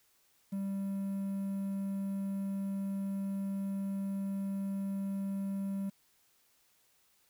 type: tone with quantisation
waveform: triangle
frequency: 196 Hz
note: G3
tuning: in tune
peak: -31 dBFS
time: 0.52-5.9 s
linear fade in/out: 10 ms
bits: 10
effects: white hiss -70 dBFS RMS until 7.29 s